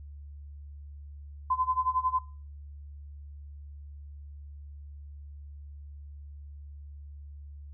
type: tone with tremolo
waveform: sine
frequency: 1023 Hz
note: C6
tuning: 39 cents flat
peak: -22 dBFS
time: 1.5-2.19 s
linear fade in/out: 5 ms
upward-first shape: sine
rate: 11 Hz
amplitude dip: 85%
effects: noise-tail reverb RT60 0.4 s tail -20 dB re dry + added 72 Hz sine -42 dBFS peak until 7.73 s